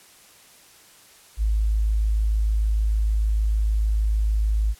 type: tone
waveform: sine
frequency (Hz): 53.3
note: G#1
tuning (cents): +46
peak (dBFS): -18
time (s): 1.37-4.75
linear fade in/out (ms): 50
effects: white hiss -51 dBFS RMS until 4.79 s + low-pass 12000 Hz 12 dB/octave